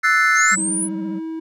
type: chord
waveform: triangle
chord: F# half-diminished seventh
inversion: third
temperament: equal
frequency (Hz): 1318.5 / 1480 / 1760 / 2093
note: E6 / F#6 / A6 / C7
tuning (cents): 0 / 0 / 0 / 0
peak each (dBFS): -17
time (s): 0.03-0.56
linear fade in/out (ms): 20
type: linear sweep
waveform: sine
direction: up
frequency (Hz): 6090 to 10360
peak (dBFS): -20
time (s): 0.34-0.89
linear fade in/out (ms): 50
type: tone with vibrato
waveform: triangle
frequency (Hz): 193.9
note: G3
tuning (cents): -19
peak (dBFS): -24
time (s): 0.51-1.2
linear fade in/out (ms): 20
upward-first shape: triangle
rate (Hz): 15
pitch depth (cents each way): 120
type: tone with pitch glide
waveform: triangle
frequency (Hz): 319.3 to 322.5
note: D#4 to E4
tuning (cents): +45 to -38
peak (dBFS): -23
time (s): 0.57-1.4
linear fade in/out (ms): 10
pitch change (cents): +17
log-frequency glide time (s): 0.7-1.28
effects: none